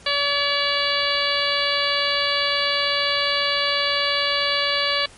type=harmonic tone; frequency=571 Hz; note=D5; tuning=49 cents flat; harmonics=1 / 2 / 3 / 4 / 5 / 6 / 7 / 8; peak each=-27 / -27 / -27 / -27 / -27 / -27 / -27 / -27 dBFS; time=0.06-5.06 s; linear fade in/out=5 ms; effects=pink hiss -47 dBFS RMS until 5.17 s + MP3 48 kbps